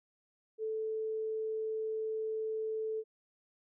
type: tone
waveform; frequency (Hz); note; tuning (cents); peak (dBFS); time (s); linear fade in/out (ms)
sine; 438.6; A4; -6; -33; 0.58-3.04; 50
effects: none